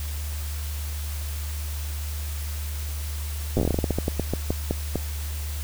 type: slowing click train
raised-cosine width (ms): 2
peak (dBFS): -10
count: 20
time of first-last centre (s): 3.57-4.957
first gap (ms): 8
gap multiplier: 1.21
effects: added 74 Hz sine -28 dBFS peak until 5.63 s + white hiss -39 dBFS RMS until 5.63 s